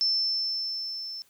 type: tone with level ramp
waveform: sine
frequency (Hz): 5310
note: E8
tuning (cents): +12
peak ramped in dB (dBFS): -21 to -35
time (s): 0.01-1.22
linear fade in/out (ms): 0
effects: white hiss -63 dBFS RMS until 1.29 s